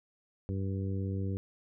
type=harmonic tone; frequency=96.7 Hz; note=G2; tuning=23 cents flat; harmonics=1 / 2 / 3 / 4 / 5; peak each=-32 / -38 / -42 / -44 / -46 dBFS; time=0.49-1.37 s; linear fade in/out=0 ms; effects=none